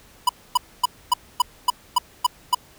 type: tone bursts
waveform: square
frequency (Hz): 987.8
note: B5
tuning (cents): 0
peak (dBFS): -14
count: 9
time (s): 0.27-2.548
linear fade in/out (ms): 5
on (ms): 22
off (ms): 260
effects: pink hiss -51 dBFS RMS until 2.78 s